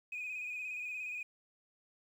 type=tone with vibrato; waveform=sine; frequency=2486 Hz; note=D#7; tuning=2 cents flat; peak=-37 dBFS; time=0.12-1.23 s; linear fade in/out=5 ms; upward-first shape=square; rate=17 Hz; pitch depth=32 cents each way; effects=tanh soft clip ceiling -34 dBFS + 11-bit